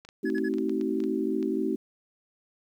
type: clicks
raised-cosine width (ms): 0.2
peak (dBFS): -29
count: 11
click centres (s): 0.05 / 0.089 / 0.301 / 0.382 / 0.539 / 0.584 / 0.695 / 0.812 / 1.003 / 1.039 / 1.428
type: chord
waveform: sine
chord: A diminished seventh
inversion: none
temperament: just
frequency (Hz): 220 / 264 / 316.8 / 380.2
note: A3 / C4 / Eb4 / Gb4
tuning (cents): 0 / +16 / +31 / +47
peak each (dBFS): -32 / -31 / -30 / -30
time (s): 0.23-1.76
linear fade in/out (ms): 10
type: tone bursts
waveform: triangle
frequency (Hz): 1694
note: G#6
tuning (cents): +34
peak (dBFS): -33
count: 3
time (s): 0.25-0.49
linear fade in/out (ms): 10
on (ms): 52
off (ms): 42
effects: 10-bit